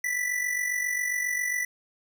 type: tone with amplitude modulation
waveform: square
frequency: 1975.5 Hz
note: B6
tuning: in tune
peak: -24 dBFS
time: 0.04-1.65 s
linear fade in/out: 5 ms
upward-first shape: sine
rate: 47.4 Hz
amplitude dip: 60%
effects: none